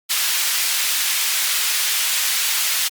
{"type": "high-pass noise", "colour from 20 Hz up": "pink", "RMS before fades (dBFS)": -20, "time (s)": [0.09, 2.89], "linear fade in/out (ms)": 20, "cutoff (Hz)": 2300, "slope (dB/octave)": 12, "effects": ["Opus 48 kbps"]}